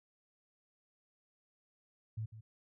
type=tone with echo; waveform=sine; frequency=110 Hz; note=A2; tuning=in tune; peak=-36 dBFS; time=2.17-2.26 s; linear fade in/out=10 ms; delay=150 ms; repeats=1; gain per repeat=-12 dB; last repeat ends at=2.41 s; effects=none